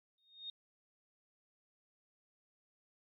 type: tone with exponential growth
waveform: sine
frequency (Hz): 3703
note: A#7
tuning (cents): -12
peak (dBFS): -39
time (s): 0.18-0.5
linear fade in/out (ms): 2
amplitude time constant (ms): 69
effects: MP3 48 kbps